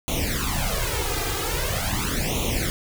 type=noise with flanger; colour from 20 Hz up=pink; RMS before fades=-25 dBFS; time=0.08-2.7 s; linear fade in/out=0 ms; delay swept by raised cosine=0.3 to 2.5 ms; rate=0.43 Hz; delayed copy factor=+0.9; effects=none